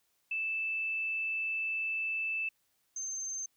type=tone pair in turn; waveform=sine; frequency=2637 / 6289 Hz; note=E7 / G8; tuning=0 / +5 cents; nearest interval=octave + minor third; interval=1505 cents; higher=second; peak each=-31 / -35 dBFS; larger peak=first; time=0.31-2.49 / 2.96-3.46 s; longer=first; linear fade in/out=5 ms; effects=white hiss -75 dBFS RMS until 3.56 s